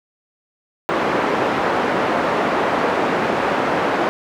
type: band-pass noise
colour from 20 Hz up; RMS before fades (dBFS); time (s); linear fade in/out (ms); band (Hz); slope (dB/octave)
pink; -19; 0.89-4.09; 0; 320 to 1500; 12
effects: none